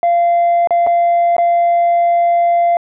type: tone with dropouts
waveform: sine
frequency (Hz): 690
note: F5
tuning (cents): -21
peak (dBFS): -7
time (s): 0.03-2.77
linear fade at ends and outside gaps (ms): 1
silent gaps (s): 0.673-0.707 / 0.866-0.871 / 1.366-1.382
effects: tanh soft clip ceiling -8 dBFS